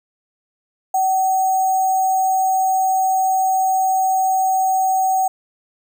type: tone with sample-and-hold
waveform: sine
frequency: 757 Hz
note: F#5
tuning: 39 cents sharp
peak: -14 dBFS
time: 0.94-5.28 s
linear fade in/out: 5 ms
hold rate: 7350 Hz
effects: none